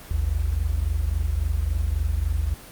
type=tone pair together; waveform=sine; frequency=55.28 / 78.9 Hz; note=A1 / D#2; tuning=+9 / +25 cents; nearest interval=tritone; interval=616 cents; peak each=-24 / -23 dBFS; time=0.11-2.54 s; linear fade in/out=0 ms; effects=pink hiss -43 dBFS RMS until 2.71 s + Opus 24 kbps